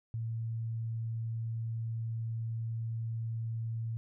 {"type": "tone", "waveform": "sine", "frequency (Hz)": 113.7, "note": "A#2", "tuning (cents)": -43, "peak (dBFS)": -33, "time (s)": [0.14, 3.97], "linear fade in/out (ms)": 0, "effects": []}